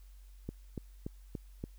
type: click train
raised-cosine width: 3 ms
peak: -25 dBFS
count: 5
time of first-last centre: 0.49-1.639 s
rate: 3.48 Hz
effects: added 47 Hz sine -51 dBFS peak until 1.78 s + white hiss -69 dBFS RMS until 1.78 s

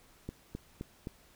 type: click train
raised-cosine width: 3 ms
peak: -25 dBFS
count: 4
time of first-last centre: 0.29-1.071 s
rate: 3.84 Hz
effects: pink hiss -62 dBFS RMS until 1.35 s

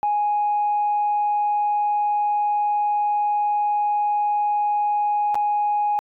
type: tone with dropouts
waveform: sine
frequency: 830.6 Hz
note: G#5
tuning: in tune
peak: -17 dBFS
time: 0.03-5.99 s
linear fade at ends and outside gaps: 0 ms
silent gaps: 5.345-5.354 s
effects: tanh soft clip ceiling -14 dBFS

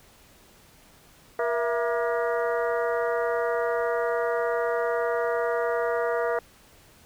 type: harmonic tone with a mistuned harmonic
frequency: 237.8 Hz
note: A#3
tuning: 35 cents sharp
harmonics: 2 / 3 / 4 / 5 / 6 / 7 / 8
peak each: -26 / -28 / -35 / -34 / -35 / -40 / -38 dBFS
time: 1.39-6.39 s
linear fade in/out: 2 ms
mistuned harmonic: 3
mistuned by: -120 cents
effects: pink hiss -55 dBFS RMS until 7.05 s

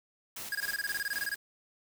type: noise with tremolo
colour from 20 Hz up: white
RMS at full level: -41 dBFS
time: 0.36-1.36 s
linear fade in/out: 5 ms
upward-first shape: square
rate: 3.9 Hz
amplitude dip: 55%
type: tone bursts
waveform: square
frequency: 1644 Hz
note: G#6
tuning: 18 cents flat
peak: -31 dBFS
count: 16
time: 0.52-1.345 s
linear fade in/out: 2 ms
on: 30 ms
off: 23 ms
effects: none

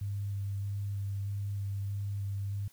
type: tone with vibrato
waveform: sine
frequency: 99.9 Hz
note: G2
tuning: 33 cents sharp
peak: -32 dBFS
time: 0.01-2.68 s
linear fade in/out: 5 ms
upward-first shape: square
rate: 1.6 Hz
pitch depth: 11 cents each way
effects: white hiss -62 dBFS RMS until 2.72 s

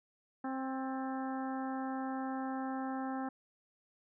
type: harmonic tone with a mistuned harmonic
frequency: 264.1 Hz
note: C4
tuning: 16 cents sharp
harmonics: 1 / 2 / 3 / 4 / 5 / 6 / 7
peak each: -37 / -47 / -41 / -48 / -48 / -52 / -55 dBFS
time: 0.44-3.29 s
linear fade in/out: 5 ms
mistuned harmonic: 7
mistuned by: -63 cents
effects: none

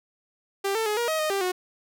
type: tone with pitch steps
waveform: sawtooth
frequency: 394.5 / 446.4 / 421.2 / 474.1 / 632 / 619 / 394.2 / 365 Hz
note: G4 / A4 / G#4 / A#4 / D#5 / D#5 / G4 / F#4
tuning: +11 / +25 / +24 / +29 / +27 / -9 / +10 / -24 cents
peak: -20 dBFS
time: 0.64-1.52 s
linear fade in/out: 10 ms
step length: 110 ms
effects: none

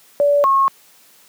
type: tone pair in turn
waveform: sine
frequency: 576 / 1087.3 Hz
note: D5 / C#6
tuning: -34 / -34 cents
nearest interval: major seventh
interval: 1100 cents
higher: second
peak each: -11 dBFS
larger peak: neither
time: 0.2-0.44 / 0.44-0.68 s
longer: neither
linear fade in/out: 0 ms
effects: white hiss -50 dBFS RMS until 1.28 s + high-pass 150 Hz 12 dB/octave

